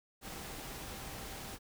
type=tone in noise; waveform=sine; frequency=784 Hz; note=G5; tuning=in tune; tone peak=-56 dBFS; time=0.21-1.59 s; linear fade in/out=50 ms; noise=pink; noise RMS=-45 dBFS; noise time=0.21-1.59 s; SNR=-14 dB; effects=none